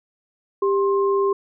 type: tone pair together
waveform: sine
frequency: 395.9 / 1060 Hz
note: G4 / C6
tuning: +17 / +22 cents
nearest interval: octave + perfect fourth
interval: 1705 cents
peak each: -17 / -24 dBFS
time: 0.62-1.33 s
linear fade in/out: 5 ms
effects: none